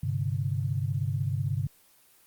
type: chord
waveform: sine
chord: G suspended fourth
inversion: none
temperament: equal with one note detuned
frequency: 100.41 / 130.81 / 146.83 Hz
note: G2 / C3 / D3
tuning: +42 / 0 / 0 cents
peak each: -30 / -30 / -32 dBFS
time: 0.03-1.67 s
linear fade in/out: 5 ms
effects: white hiss -60 dBFS RMS until 2.26 s + Opus 24 kbps